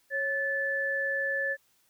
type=tone pair together; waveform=sine; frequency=548.7 / 1742 Hz; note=C#5 / A6; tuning=-18 / -18 cents; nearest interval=octave + minor sixth; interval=2000 cents; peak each=-33 / -28 dBFS; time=0.1-1.57 s; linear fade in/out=50 ms; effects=white hiss -68 dBFS RMS until 1.89 s